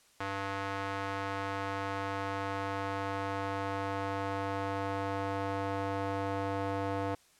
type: tone with band-pass filter sweep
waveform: square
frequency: 98.3 Hz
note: G2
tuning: 5 cents sharp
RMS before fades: -35 dBFS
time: 0.2-7.15 s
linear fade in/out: 5 ms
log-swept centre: 1300 to 690 Hz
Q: 0.98
effects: white hiss -64 dBFS RMS until 7.39 s + low-pass 10000 Hz 12 dB/octave

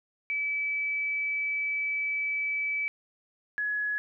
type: tone pair in turn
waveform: sine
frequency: 2300 / 1688.1 Hz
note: D7 / G#6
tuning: -37 / +28 cents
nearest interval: perfect fourth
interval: 535 cents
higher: first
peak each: -27 dBFS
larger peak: neither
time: 0.3-2.88 / 3.58-3.98 s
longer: first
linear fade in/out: 0 ms
effects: none

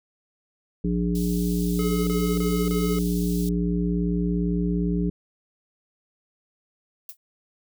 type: harmonic tone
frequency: 58.8 Hz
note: A#1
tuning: 16 cents sharp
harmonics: 1 / 3 / 5 / 7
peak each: -28 / -23 / -29 / -32 dBFS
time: 0.84-5.1 s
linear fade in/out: 5 ms
type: high-pass noise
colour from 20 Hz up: white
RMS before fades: -39 dBFS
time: 1.15-3.49 s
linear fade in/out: 2 ms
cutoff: 3500 Hz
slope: 24 dB/octave
type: tone bursts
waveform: square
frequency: 425.4 Hz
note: G#4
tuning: 42 cents sharp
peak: -28 dBFS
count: 4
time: 1.79-2.988 s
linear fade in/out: 2 ms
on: 280 ms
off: 26 ms
type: noise with exponential decay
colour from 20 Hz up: violet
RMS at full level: -32 dBFS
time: 7.09-7.17 s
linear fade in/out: 2 ms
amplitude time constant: 17 ms
effects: none

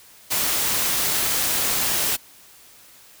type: noise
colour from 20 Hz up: white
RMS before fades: -22 dBFS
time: 0.3-2.17 s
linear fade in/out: 20 ms
effects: white hiss -49 dBFS RMS until 3.2 s

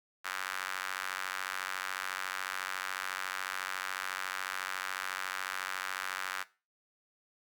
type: tone with high-pass filter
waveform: sawtooth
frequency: 94 Hz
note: F#2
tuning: 28 cents sharp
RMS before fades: -38 dBFS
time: 0.24-6.44 s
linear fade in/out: 20 ms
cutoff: 1400 Hz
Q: 2.3
effects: noise-tail reverb RT60 0.3 s tail -18 dB re dry

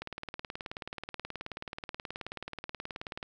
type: click train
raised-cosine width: 0.3 ms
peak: -22 dBFS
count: 61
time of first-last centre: 0.02-3.229 s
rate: 18.7 Hz
effects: none

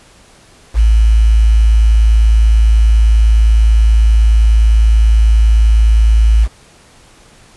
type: tone with quantisation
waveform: sine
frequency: 54.8 Hz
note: A1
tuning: 6 cents flat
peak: -5 dBFS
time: 0.74-6.48 s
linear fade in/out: 50 ms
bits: 5
effects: pink hiss -44 dBFS RMS until 7.56 s + resampled to 24000 Hz

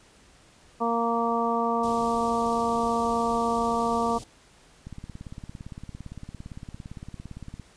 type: harmonic tone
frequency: 232.3 Hz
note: A#3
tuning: 6 cents flat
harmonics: 1 / 2 / 3 / 4 / 5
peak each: -29 / -29 / -29 / -29 / -29 dBFS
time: 0.8-4.19 s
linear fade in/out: 20 ms
type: band-stop noise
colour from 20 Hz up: pink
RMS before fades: -41 dBFS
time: 1.83-4.24 s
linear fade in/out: 5 ms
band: 670 to 3300 Hz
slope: 24 dB/octave
type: click train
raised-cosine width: 5 ms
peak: -26 dBFS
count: 49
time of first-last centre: 4.87-7.597 s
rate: 17.6 Hz
effects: pink hiss -56 dBFS RMS until 7.76 s + resampled to 22050 Hz

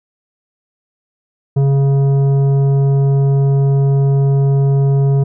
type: tone with tanh clipping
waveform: triangle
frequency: 138.2 Hz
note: C#3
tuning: 5 cents flat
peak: -11 dBFS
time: 1.56-5.24 s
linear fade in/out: 10 ms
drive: 14 dB
effects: none

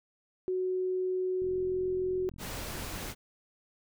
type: tone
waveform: sine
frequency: 370 Hz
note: F#4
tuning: in tune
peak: -28 dBFS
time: 0.48-2.29 s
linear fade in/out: 0 ms
type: click train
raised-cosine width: 5 ms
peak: -37 dBFS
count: 68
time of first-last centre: 1.42-2.96 s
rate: 43.5 Hz
type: noise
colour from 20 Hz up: pink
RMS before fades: -39 dBFS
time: 2.38-3.15 s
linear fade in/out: 50 ms
effects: none

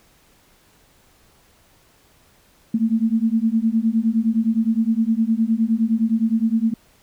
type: beating tone pair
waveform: sine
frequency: 220 / 229.7 Hz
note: A3 / A#3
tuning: 0 / -25 cents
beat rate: 9.7 Hz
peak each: -19 dBFS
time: 2.74-6.74 s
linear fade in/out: 5 ms
effects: pink hiss -56 dBFS RMS until 7.02 s

